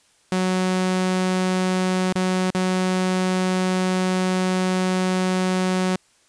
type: tone with dropouts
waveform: sawtooth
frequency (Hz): 185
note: F#3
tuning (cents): 0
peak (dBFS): -15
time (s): 0.32-5.96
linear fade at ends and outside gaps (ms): 2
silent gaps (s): 2.126-2.155 / 2.505-2.548
effects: white hiss -59 dBFS RMS until 6.28 s + resampled to 22050 Hz